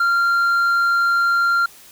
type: tone with tanh clipping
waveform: sine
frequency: 1386 Hz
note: F6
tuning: 14 cents flat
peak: -15 dBFS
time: 0-1.66 s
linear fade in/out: 5 ms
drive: 4 dB
effects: white hiss -45 dBFS RMS until 1.91 s